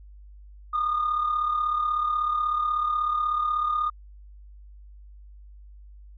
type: tone pair together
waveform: sine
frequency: 1189 / 1225.3 Hz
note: D6 / D#6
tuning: +21 / -27 cents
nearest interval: minor second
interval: 52 cents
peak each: -29 / -22 dBFS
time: 0.73-3.9 s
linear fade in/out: 10 ms
effects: tanh soft clip ceiling -18 dBFS + added 50 Hz sine -44 dBFS peak until 6.17 s